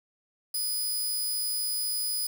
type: tone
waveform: 10% pulse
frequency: 4978 Hz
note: D#8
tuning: in tune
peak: -21 dBFS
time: 0.54-2.27 s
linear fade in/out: 5 ms
effects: 8-bit